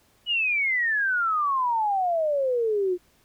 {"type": "exponential sweep", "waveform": "sine", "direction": "down", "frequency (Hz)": [2960, 349.2], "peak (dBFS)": -21, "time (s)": [0.26, 2.98], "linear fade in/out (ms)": 50, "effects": ["pink hiss -62 dBFS RMS until 3.24 s"]}